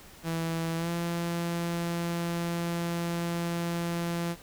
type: tone with pitch glide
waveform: sawtooth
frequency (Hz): 164.81 to 170.52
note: E3 to F3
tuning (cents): 0 to -41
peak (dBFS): -25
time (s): 0.23-4.36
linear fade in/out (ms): 50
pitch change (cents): +59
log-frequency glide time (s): 0.77-0.89
effects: pink hiss -51 dBFS RMS until 4.42 s